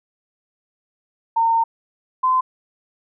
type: tone pair in turn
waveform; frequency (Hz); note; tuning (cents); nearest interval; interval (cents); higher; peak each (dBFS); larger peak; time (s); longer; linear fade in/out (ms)
sine; 913 / 1028; A#5 / C6; -36 / -31; major second; 205; second; -14; neither; 1.36-1.64 / 2.23-2.41; first; 10
effects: none